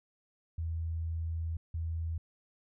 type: tone bursts at uneven times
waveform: sine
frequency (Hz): 82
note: E2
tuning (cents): -9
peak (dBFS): -32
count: 2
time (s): 0.58-1.57 / 1.74-2.18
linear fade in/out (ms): 5
effects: none